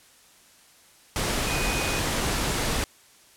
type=tone in noise; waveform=sine; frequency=2489 Hz; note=D#7; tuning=in tune; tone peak=-32 dBFS; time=1.47-1.99 s; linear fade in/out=0 ms; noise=pink; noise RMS=-26 dBFS; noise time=1.16-2.84 s; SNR=-9 dB; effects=white hiss -55 dBFS RMS until 3.36 s + low-pass 11000 Hz 12 dB/octave